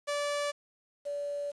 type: tone pair in turn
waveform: sawtooth / sine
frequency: 580 / 575.7 Hz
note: D5 / D5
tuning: -22 / -35 cents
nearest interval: unison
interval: 13 cents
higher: first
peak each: -26 / -32 dBFS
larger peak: first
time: 0.07-0.52 / 1.05-1.52 s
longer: second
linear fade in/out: 20 ms
effects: resampled to 22050 Hz + 9-bit